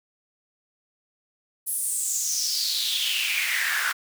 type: noise with high-pass filter sweep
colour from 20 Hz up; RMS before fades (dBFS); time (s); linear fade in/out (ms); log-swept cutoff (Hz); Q
pink; -26; 1.66-3.93; 20; 11000 to 1400; 5.6
effects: none